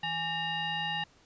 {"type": "tone with frequency modulation", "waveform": "sine", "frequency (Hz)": 1825, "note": "A#6", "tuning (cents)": -37, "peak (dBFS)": -30, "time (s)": [0.03, 1.04], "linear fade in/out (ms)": 5, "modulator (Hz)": 994, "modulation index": 1.5, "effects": ["pink hiss -62 dBFS RMS until 1.25 s", "resampled to 16000 Hz"]}